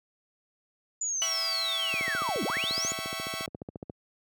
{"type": "linear two-way sweep", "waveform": "sine", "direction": "down then up", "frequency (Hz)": [7040, 163.6, 7040], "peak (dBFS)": -28, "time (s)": [1.01, 2.92], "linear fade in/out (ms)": 5, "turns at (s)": 2.44}
{"type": "tone with exponential decay", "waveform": "sine", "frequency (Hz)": 2960, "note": "F#7", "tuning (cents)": 0, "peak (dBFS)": -23, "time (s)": [1.22, 1.34], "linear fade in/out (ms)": 1, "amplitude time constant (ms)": 25}
{"type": "chord", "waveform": "10% pulse", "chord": "C# diminished", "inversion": "first", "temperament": "equal with one note detuned", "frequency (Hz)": [659.3, 770.1, 1108.7], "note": ["E5", "G5", "C#6"], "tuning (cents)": [0, -31, 0], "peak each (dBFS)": [-28, -34, -28], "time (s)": [1.22, 3.46], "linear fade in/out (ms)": 0}
{"type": "click train", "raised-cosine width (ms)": 2, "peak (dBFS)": -24, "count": 29, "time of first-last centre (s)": [1.94, 3.898], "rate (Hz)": 14.3}
{"effects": ["high-pass 100 Hz 12 dB/octave"]}